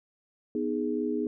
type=chord; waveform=sine; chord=G# minor; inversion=first; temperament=equal; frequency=246.9 / 311.1 / 415.3 Hz; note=B3 / D#4 / G#4; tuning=0 / 0 / 0 cents; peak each=-31 dBFS; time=0.55-1.27 s; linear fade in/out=2 ms; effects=none